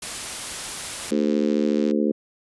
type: noise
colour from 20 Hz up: white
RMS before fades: -31 dBFS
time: 0.02-1.11 s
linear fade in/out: 5 ms
type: click train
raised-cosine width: 0.2 ms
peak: -21 dBFS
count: 78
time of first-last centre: 1-1.911 s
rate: 84.5 Hz
type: harmonic tone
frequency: 74 Hz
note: D2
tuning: 14 cents sharp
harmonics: 3 / 4 / 5 / 6 / 7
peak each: -22 / -24 / -26 / -28 / -29 dBFS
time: 1.11-2.12 s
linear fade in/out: 10 ms
effects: resampled to 24000 Hz